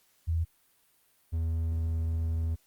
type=tone pair in turn; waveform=sine / triangle; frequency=82.41 / 81.65 Hz; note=E2 / E2; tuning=0 / -16 cents; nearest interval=unison; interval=16 cents; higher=first; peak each=-25 dBFS; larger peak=neither; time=0.27-0.45 / 1.32-2.56 s; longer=second; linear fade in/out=20 ms; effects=white hiss -67 dBFS RMS until 2.66 s + Opus 48 kbps